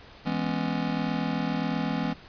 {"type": "chord", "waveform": "square", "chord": "C# minor seventh", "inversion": "first", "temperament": "just", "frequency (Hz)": [166.31, 207.9, 249.5, 277.2], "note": ["E3", "G#3", "B3", "C#4"], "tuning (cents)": [16, 2, 18, 0], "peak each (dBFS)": [-32, -33, -32, -34], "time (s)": [0.25, 2.14], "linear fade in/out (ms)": 20, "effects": ["pink hiss -49 dBFS RMS until 2.28 s", "resampled to 11025 Hz"]}